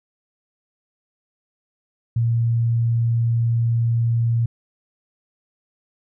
sine tone, 116.4 Hz, A#2, 2 cents flat, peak -16 dBFS, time 2.16-4.46 s, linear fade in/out 5 ms, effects none

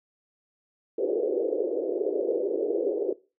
pink band-pass noise, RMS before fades -27 dBFS, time 0.98-3.13 s, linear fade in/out 5 ms, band 360 to 510 Hz, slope 48 dB/octave, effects noise-tail reverb RT60 0.3 s tail -20 dB re dry

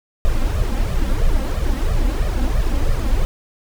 brown noise with flanger, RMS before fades -17 dBFS, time 0.25-3.25 s, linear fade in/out 0 ms, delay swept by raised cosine 1.6 to 3.8 ms, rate 3 Hz, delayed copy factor +0.95, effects none

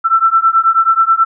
sine beating tone pair, 1332 / 1341.3 Hz, E6 / E6, +18 / +30 cents, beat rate 9.3 Hz, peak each -11 dBFS, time 0.04-1.25 s, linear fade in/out 20 ms, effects none

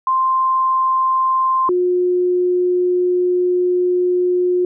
sine tone pair in turn, 1046.5 / 359.5 Hz, C6 / F#4, 0 / -50 cents, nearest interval octave + tritone, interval 1850 cents, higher first, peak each -13 / -13 dBFS, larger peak neither, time 0.07-1.69 / 1.69-4.65 s, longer second, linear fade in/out 2 ms, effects none

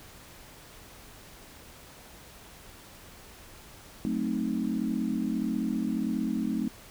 sine chord, F# diminished seventh, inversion none, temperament equal, 185 / 220 / 261.6 / 311.1 Hz, F#3 / A3 / C4 / Eb4, 0 / 0 / 0 / 0 cents, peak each -35 / -30 / -32 / -34 dBFS, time 4.05-6.68 s, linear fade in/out 0 ms, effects pink hiss -50 dBFS RMS until 6.9 s

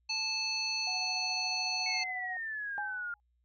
harmonic tone, 874 Hz, A5, 12 cents flat, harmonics 1 / 3 / 5 / 7, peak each -44 / -36 / -33 / -42 dBFS, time 0.09-2.04 s, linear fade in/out 10 ms
sine tone with tremolo, 740 Hz, F#5, in tune, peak -38 dBFS, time 0.87-2.37 s, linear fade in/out 2 ms, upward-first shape sine, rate 14 Hz, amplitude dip 45%
sine exponential sweep, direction down, 2217 to 1400 Hz, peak -35 dBFS, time 1.86-3.14 s, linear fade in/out 2 ms
sine tone with exponential decay, 830.6 Hz, G#5, in tune, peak -33 dBFS, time 2.78-3.2 s, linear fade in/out 0 ms, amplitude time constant 90 ms
effects added 60 Hz sine -70 dBFS peak until 3.44 s

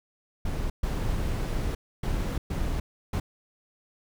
brown noise bursts at uneven times, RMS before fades -28 dBFS, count 5, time 0.45-0.7 / 0.83-1.75 / 2.03-2.38 / 2.5-2.8 / 3.13-3.2 s, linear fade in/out 5 ms, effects none

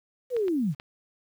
sine linear sweep, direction down, 521 to 123.47 Hz, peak -23 dBFS, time 0.3-0.75 s, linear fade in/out 50 ms
clicks, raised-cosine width 0.3 ms, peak -24 dBFS, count 3, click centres 0.366 / 0.482 / 0.799 s
effects 9-bit

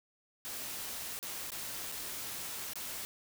white noise with dropouts, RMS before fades -41 dBFS, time 0.45-3.05 s, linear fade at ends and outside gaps 0 ms, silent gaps 1.19-1.228 / 1.504-1.519 / 1.917-1.922 / 2.734-2.756 s, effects none

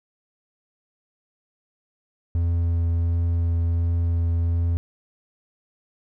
triangle tone with vibrato, 84.6 Hz, E2, 45 cents sharp, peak -17 dBFS, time 2.35-4.77 s, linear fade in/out 0 ms, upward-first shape triangle, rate 1.4 Hz, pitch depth 10 cents each way, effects none

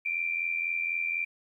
sine tone pair together, 2349 / 2433 Hz, D7 / D#7, 0 / -39 cents, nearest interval minor second, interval 61 cents, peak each -29 / -33 dBFS, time 0.05-1.25 s, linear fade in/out 10 ms, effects 11-bit

